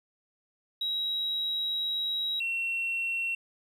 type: tone pair in turn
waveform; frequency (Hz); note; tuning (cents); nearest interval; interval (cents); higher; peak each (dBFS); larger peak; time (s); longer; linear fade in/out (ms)
triangle; 3847 / 2720; B7 / F7; -46 / -46; tritone; 600; first; -25; neither; 0.81-2.4 / 2.4-3.35; first; 5
effects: tanh soft clip ceiling -25 dBFS